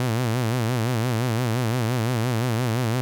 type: tone with vibrato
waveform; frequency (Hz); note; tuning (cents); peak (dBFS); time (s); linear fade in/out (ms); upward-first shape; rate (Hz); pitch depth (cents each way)
sawtooth; 118.7; A#2; +32; -17; 0-3.01; 0; sine; 5.8; 140
effects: none

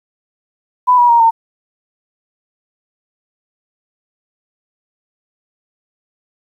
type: tone with pitch steps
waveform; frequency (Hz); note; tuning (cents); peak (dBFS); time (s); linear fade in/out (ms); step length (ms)
sine; 996 / 966.5 / 937.9 / 910.2; B5 / B5 / A#5 / A#5; +14 / -38 / +10 / -42; -6; 0.87-1.31; 20; 110
effects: 8-bit

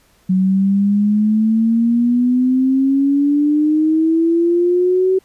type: exponential sweep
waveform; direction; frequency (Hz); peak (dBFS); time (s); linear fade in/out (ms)
sine; up; 185 to 380.1; -11; 0.29-5.19; 10
effects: pink hiss -55 dBFS RMS until 5.24 s + resampled to 32000 Hz

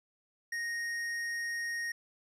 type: tone with hard clipping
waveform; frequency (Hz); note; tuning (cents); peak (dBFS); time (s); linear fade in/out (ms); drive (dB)
triangle; 1864.7; A#6; 0; -35; 0.52-1.92; 5; 13
effects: none

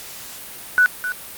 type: tone with echo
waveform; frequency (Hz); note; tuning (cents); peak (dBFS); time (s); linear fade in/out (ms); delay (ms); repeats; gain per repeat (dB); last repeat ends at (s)
sine; 1484; F#6; +5; -10; 0.78-0.86; 0; 260; 1; -11; 1.12
effects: white hiss -36 dBFS RMS until 1.37 s + Opus 48 kbps

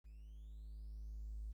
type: tone with level ramp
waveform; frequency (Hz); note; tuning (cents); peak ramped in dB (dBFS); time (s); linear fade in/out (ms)
triangle; 53; G#1; +36; -51 to -39; 0.04-1.53; 20
effects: tanh soft clip ceiling -40 dBFS + 13-bit

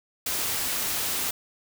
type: noise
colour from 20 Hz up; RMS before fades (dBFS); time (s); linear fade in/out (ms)
white; -28; 0.26-1.31; 5
effects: none

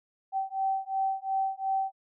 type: beating tone pair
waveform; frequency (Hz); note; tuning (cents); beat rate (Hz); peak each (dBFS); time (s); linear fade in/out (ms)
sine; 771 / 773.8; G5 / G5; -29 / -23; 2.8; -30; 0.32-1.92; 50
effects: none

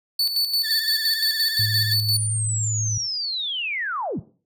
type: tone with tremolo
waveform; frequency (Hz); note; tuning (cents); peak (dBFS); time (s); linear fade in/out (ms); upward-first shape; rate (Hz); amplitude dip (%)
45% pulse; 4478; C#8; +17; -17; 0.19-2.17; 5; square; 5.8; 55
type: tone with vibrato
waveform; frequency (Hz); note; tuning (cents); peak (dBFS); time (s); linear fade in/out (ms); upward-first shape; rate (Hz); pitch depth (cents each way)
30% pulse; 1767; A6; +7; -25; 0.63-1.95; 20; sine; 17; 54
type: tone with pitch glide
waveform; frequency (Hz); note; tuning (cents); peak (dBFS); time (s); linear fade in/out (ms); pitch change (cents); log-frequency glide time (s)
sine; 107.4 to 108.21; A2 to A2; -41 to -28; -23; 1.59-2.98; 5; +13; 2.35-2.63
type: linear sweep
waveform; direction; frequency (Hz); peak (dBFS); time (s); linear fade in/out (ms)
sine; down; 9720 to 90.1; -24; 2.13-4.2; 10
effects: noise-tail reverb RT60 0.4 s tail -17 dB re dry

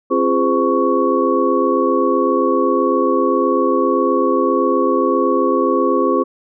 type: tone cluster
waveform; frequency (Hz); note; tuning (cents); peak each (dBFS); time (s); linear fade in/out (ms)
sine; 266.1 / 344.5 / 412.2 / 514 / 1114; C4 / F4 / G#4 / C5 / C#6; +29 / -24 / -13 / -31 / +8; -19; 0.1-6.24; 20
effects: none

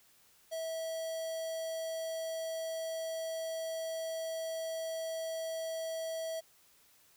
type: tone with notch filter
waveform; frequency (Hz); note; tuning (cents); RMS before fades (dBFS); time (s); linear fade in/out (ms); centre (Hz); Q
square; 650; E5; -24; -38; 0.51-6.41; 20; 2200; 1.7
effects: white hiss -65 dBFS RMS until 7.16 s

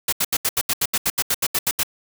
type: noise bursts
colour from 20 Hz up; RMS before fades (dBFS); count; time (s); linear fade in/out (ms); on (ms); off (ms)
white; -20; 15; 0.08-1.833; 5; 45; 77
effects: none

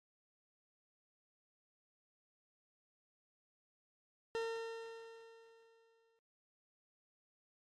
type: tone with exponential decay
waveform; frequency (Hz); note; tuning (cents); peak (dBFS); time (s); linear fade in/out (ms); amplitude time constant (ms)
40% pulse; 455.5; A#4; -40; -35; 4.35-6.19; 0; 400
effects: low-pass 5000 Hz 12 dB/octave + AAC 64 kbps

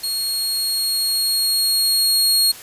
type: tone with level ramp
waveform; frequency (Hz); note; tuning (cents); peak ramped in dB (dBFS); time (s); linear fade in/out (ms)
sawtooth; 4293; C8; +44; -18 to -10; 0.03-2.52; 10
effects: white hiss -38 dBFS RMS until 2.62 s + resampled to 32000 Hz

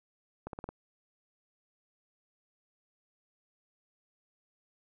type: accelerating click train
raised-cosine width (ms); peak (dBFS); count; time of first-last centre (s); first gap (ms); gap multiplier
1; -25; 5; 0.47-0.69; 62; 0.92
effects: none

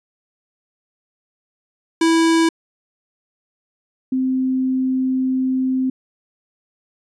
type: tone pair in turn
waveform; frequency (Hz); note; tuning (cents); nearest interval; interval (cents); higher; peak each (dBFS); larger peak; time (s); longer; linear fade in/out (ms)
square / sine; 328.3 / 259.8; E4 / C4; -7 / -12; major third; 405; first; -13 / -16; first; 2.01-2.49 / 4.12-5.9; second; 5
effects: resampled to 22050 Hz

